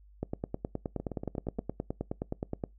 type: two click trains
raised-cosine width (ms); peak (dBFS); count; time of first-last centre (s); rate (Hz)
2; -19 / -23; 24 / 6; 0.23-2.638 / 1-1.587; 9.55 / 8.52
effects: noise-tail reverb RT60 0.2 s tail -24 dB re dry + added 50 Hz sine -54 dBFS peak until 2.78 s